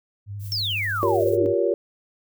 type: tone with vibrato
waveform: sine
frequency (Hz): 101.3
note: G#2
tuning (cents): -43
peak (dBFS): -30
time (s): 0.26-1.55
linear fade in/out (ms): 50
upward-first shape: square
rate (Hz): 12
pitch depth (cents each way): 25
type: noise with tremolo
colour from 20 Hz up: violet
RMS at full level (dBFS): -41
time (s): 0.39-1.38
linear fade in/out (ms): 50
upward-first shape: sine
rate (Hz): 16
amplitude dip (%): 40
type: exponential sweep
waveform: sine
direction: down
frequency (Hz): 5570 to 290.3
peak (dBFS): -23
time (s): 0.52-1.46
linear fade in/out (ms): 0
type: chord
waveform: sine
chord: G half-diminished seventh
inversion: third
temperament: just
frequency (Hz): 352.8 / 392 / 470.4 / 564.5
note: F4 / G4 / Bb4 / Db5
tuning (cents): +18 / 0 / +16 / +31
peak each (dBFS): -24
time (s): 1.03-1.74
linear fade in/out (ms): 0
effects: none